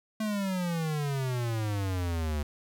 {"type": "exponential sweep", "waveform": "square", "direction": "down", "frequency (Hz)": [220, 72.7], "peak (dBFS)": -29, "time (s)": [0.2, 2.43], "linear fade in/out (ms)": 5, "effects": []}